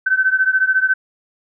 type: beating tone pair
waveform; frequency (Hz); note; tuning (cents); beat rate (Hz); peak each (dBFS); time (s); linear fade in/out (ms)
sine; 1525 / 1539; G6 / G6; -48 / -32; 14; -15 / -17; 0.06-0.94; 10
effects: none